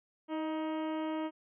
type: harmonic tone with a mistuned harmonic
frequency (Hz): 315.1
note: D#4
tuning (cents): +22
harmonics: 1 / 2 / 3 / 4 / 5 / 6 / 7 / 8 / 9 / 10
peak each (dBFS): -34 / -40 / -42 / -48 / -55 / -55 / -54 / -60 / -56 / -57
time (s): 0.28-1.31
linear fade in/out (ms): 50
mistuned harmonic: 2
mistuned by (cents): -23
effects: none